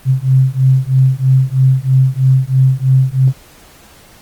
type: beating tone pair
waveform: sine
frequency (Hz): 130.2 / 133.3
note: C3 / C3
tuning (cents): -8 / +33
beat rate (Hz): 3.1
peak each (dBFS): -11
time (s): 0.05-3.33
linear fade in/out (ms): 50
effects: pink hiss -42 dBFS RMS until 4.21 s + Opus 24 kbps